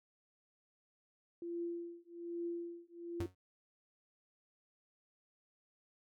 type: tone with tremolo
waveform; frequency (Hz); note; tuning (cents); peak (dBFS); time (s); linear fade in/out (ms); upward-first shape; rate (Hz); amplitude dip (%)
sine; 342.4; F4; -34; -36; 1.42-3.26; 2; triangle; 1.2; 100
type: tone with exponential decay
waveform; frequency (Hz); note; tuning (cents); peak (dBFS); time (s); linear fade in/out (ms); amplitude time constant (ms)
45% pulse; 92; F#2; -9; -35; 3.2-3.35; 5; 31
effects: none